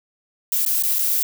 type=noise with dropouts; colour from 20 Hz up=violet; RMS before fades=-20 dBFS; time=0.52-1.23 s; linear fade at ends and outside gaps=1 ms; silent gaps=0.651-0.662 / 0.825-0.835 / 0.986-0.99 s; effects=none